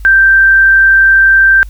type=tone; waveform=sine; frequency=1568 Hz; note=G6; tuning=in tune; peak=-3 dBFS; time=0.05-1.63 s; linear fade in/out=0 ms; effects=added 50 Hz sine -24 dBFS peak until 1.69 s + white hiss -47 dBFS RMS until 1.69 s